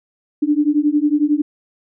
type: beating tone pair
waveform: sine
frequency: 290.8 / 301.8 Hz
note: D4 / D4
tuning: -17 / +47 cents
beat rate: 11 Hz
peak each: -16 / -16 dBFS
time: 0.42-1.42 s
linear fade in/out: 10 ms
effects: none